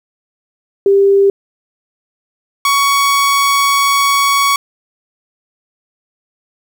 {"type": "tone pair in turn", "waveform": ["sine", "sawtooth"], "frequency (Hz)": [395.8, 1119.5], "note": ["G4", "C#6"], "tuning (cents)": [17, 17], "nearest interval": "octave + tritone", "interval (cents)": 1800, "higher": "second", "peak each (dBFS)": -6, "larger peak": "neither", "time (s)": [[0.86, 1.3], [2.65, 4.56]], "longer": "second", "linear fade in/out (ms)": 2, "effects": ["8-bit"]}